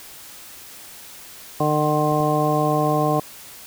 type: harmonic tone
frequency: 151.1 Hz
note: D3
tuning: 50 cents sharp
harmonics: 1 / 2 / 3 / 4 / 5 / 7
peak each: -23 / -24 / -25 / -24 / -23 / -25 dBFS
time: 1.6-3.2 s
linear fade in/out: 5 ms
type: clicks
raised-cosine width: 2 ms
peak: -26 / -24 dBFS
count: 2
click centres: 2.12 / 2.204 s
effects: white hiss -41 dBFS RMS until 3.66 s